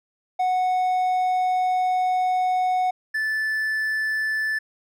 triangle tone pair in turn, 737 / 1749.8 Hz, F#5 / A6, -7 / -10 cents, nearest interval octave + minor third, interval 1497 cents, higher second, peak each -17 / -20 dBFS, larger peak first, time 0.39-2.91 / 3.14-4.59 s, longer first, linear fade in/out 10 ms, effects none

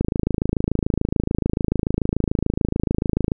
click train, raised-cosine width 3 ms, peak -6 dBFS, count 90, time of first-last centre 0.01-3.319 s, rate 26.9 Hz, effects none

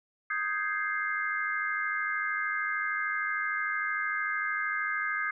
sine chord, Ab major seventh, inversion second, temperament equal, 1244.5 / 1568 / 1661.2 / 2093 Hz, Eb6 / G6 / Ab6 / C7, 0 / 0 / 0 / 0 cents, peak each -34 dBFS, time 0.3-5.31 s, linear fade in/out 5 ms, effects none

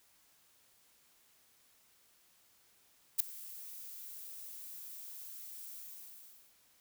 violet noise with ADSR envelope, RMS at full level -25 dBFS, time 3.18-6.56 s, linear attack 22 ms, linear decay 3 ms, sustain -23 dB, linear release 780 ms, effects white hiss -68 dBFS RMS until 6.8 s

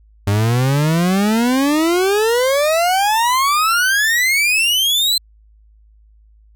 40% pulse exponential sweep, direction up, 98.4 to 4128 Hz, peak -12 dBFS, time 0.27-5.18 s, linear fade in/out 5 ms, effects added 53 Hz sine -46 dBFS peak until 6.55 s

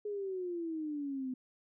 sine exponential sweep, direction down, 421.2 to 252.6 Hz, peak -35 dBFS, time 0.05-1.34 s, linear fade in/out 5 ms, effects none

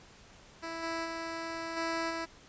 10% pulse tone with level steps, 329.6 Hz, E4, in tune, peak -29 / -25 / -28 / -23 / -26 dBFS, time 0.62-2.26 s, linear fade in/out 20 ms, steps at 0.82 / 1.04 / 1.76 / 2.09 s, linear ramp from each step 20 ms, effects pink hiss -56 dBFS RMS until 2.48 s + resampled to 16000 Hz

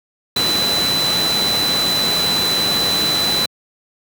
sine tone in noise, 4000 Hz, B7, 21 cents sharp, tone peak -16 dBFS, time 0.36-3.46 s, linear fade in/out 5 ms, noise pink, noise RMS -21 dBFS, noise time 0.36-3.46 s, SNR +2 dB, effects high-pass 150 Hz 12 dB/octave

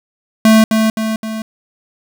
square tone with echo, 220 Hz, A3, in tune, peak -6 dBFS, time 0.45-0.64 s, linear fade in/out 2 ms, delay 260 ms, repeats 3, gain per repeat -5 dB, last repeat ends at 1.42 s, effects 8-bit

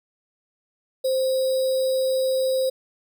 sine tone with sample-and-hold, 523.3 Hz, C5, in tune, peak -19 dBFS, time 1.04-2.7 s, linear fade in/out 10 ms, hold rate 4410 Hz, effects none

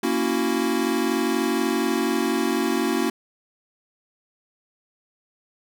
square chord, F# dominant seventh, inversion first, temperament equal, 233.1 / 277.2 / 329.6 / 370 Hz, A#3 / C#4 / E4 / F#4, 0 / 0 / 0 / 0 cents, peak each -27 dBFS, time 0.03-3.1 s, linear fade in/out 5 ms, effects none

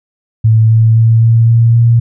sine tone with pitch steps, 111.1 / 112.26 / 113.43 / 114.62 / 115.82 / 117.03 Hz, A2 / A2 / A#2 / A#2 / A#2 / A#2, +17 / +35 / -47 / -29 / -11 / +7 cents, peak -4 dBFS, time 0.44-2 s, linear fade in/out 10 ms, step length 260 ms, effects none

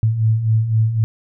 sine beating tone pair, 108.1 / 112 Hz, A2 / A2, -30 / +31 cents, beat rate 3.9 Hz, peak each -21 / -14 dBFS, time 0.03-1.04 s, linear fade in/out 0 ms, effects none

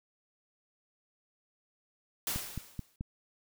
white noise with exponential decay, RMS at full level -32 dBFS, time 2.27-2.96 s, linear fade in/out 2 ms, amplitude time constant 150 ms
click train, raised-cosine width 5 ms, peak -24 dBFS, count 4, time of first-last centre 2.36-3.009 s, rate 4.62 Hz
effects none

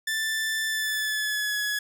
sawtooth tone with pitch glide, 1766 to 1689.2 Hz, A6 to G#6, +6 to +29 cents, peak -22 dBFS, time 0.07-1.79 s, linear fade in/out 5 ms, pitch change -77 cents, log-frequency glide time 0.67-1.57 s, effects none

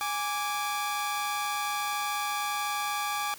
sawtooth tone pair together, 827 / 1168.4 Hz, G#5 / D6, -8 / -9 cents, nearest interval tritone, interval 599 cents, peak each -28 dBFS, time 0.01-3.34 s, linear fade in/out 0 ms, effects white hiss -48 dBFS RMS until 3.38 s

